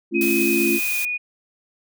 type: chord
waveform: sine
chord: A augmented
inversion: none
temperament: just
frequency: 220 / 275 / 343.8 Hz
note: A3 / C#4 / E#4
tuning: 0 / -14 / -27 cents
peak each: -24 / -24 / -20 dBFS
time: 0.11-0.8 s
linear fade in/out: 50 ms
type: tone with pitch glide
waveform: sine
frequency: 2524 to 2461 Hz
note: D#7 to D#7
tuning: +24 to -20 cents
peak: -22 dBFS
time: 0.14-1.18 s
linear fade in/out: 20 ms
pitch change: -44 cents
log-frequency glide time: 0.38-0.98 s
type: noise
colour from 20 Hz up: blue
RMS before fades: -27 dBFS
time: 0.21-1.05 s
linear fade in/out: 2 ms
effects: none